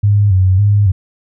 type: tone with vibrato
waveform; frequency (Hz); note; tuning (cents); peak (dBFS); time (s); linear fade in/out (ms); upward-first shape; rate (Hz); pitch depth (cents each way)
sine; 98; G2; 0; -7; 0.03-0.92; 10; square; 1.8; 79
effects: none